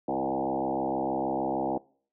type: tone with frequency modulation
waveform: sine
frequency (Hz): 539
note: C#5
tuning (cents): -49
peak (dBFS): -26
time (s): 0.08-1.78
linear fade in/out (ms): 5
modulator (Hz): 66.5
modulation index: 4.7
effects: noise-tail reverb RT60 0.5 s tail -24 dB re dry